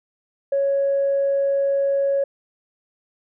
sine tone, 554.4 Hz, C#5, in tune, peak -16 dBFS, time 0.52-2.24 s, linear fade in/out 5 ms, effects tanh soft clip ceiling -13 dBFS

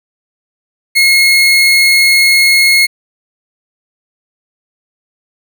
30% pulse tone, 2163 Hz, C#7, 43 cents flat, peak -3 dBFS, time 0.95-2.87 s, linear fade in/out 20 ms, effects none

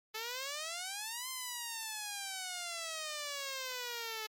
5% pulse exponential two-way sweep, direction up then down, 430 to 1046.5 to 430 Hz, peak -27 dBFS, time 0.14-4.27 s, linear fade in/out 10 ms, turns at 1.29 s, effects MP3 64 kbps

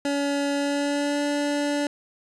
25% pulse tone with pitch glide, 283.4 to 289.7 Hz, C#4 to D4, +38 to -24 cents, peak -19 dBFS, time 0.05-1.87 s, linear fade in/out 2 ms, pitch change +38 cents, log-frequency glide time 0.55-1.23 s, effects resampled to 22050 Hz + 9-bit

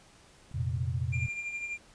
clicks, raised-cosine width 5 ms, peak -38 dBFS, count 3, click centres 0.514 / 0.767 / 1.284 s
sine chord, F suspended fourth, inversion none, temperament equal, 87.31 / 116.54 / 130.81 Hz, F2 / Bb2 / C3, 0 / 0 / 0 cents, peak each -33 dBFS, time 0.54-1.27 s, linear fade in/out 10 ms
triangle tone with tremolo, 2392 Hz, D7, 31 cents sharp, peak -30 dBFS, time 1.12-1.78 s, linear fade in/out 20 ms, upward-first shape triangle, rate 12 Hz, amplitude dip 60%
effects pink hiss -58 dBFS RMS until 1.94 s + resampled to 22050 Hz

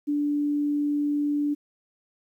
sine tone, 291.9 Hz, D4, 10 cents flat, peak -22 dBFS, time 0.07-1.55 s, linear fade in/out 20 ms, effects 10-bit

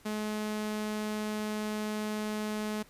sawtooth tone, 213 Hz, G#3, 44 cents sharp, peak -28 dBFS, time 0.05-2.83 s, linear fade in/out 10 ms, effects pink hiss -59 dBFS RMS until 2.89 s + resampled to 32000 Hz

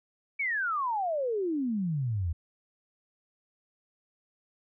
sine exponential sweep, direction down, 2313 to 77.78 Hz, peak -27 dBFS, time 0.39-2.33 s, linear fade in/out 10 ms, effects none

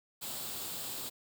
white noise with comb filter, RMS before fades -40 dBFS, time 0.21-1.1 s, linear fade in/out 20 ms, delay 0.25 ms, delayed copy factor +0.5, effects high-pass 80 Hz 12 dB/octave

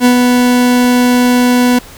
40% pulse tone with ADSR envelope, 246.9 Hz, B3, in tune, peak -3 dBFS, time 0-1.79 s, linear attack 51 ms, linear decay 90 ms, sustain -3 dB, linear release 7 ms, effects pink hiss -35 dBFS RMS until 1.97 s

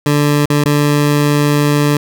20% pulse tone with dropouts, 146.4 Hz, D3, 5 cents flat, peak -5 dBFS, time 0.06-1.97 s, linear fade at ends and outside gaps 2 ms, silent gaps 0.457-0.501 / 0.639-0.657 s, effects none

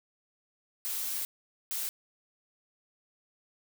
blue noise bursts at uneven times, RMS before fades -34 dBFS, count 2, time 0.85-1.25 / 1.71-1.89 s, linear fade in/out 0 ms, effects none

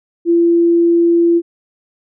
sine tone, 340 Hz, F4, 46 cents flat, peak -8 dBFS, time 0.25-1.42 s, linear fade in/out 50 ms, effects none

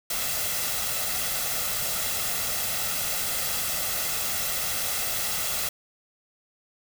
white noise with comb filter, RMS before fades -28 dBFS, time 0.1-5.69 s, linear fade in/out 5 ms, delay 1.5 ms, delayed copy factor +0.55, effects none

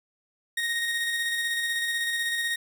30% pulse tone with tremolo, 1864.7 Hz, A#6, in tune, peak -22 dBFS, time 0.57-2.56 s, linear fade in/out 5 ms, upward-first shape square, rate 16 Hz, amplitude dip 25%, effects none

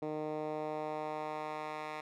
10% pulse tone with band-pass filter sweep, 153.4 Hz, D#3, 24 cents flat, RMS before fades -39 dBFS, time 0.02-2.01 s, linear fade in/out 5 ms, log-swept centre 400 to 1500 Hz, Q 1.1, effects none

